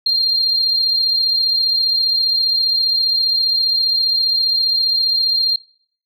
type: tone with amplitude modulation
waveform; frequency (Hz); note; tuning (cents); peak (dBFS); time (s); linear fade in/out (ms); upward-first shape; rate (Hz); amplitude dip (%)
sine; 4195; C8; +4; -10; 0.06-5.56; 5; sine; 35; 45
effects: noise-tail reverb RT60 0.5 s tail -18 dB re dry + tanh soft clip ceiling -7 dBFS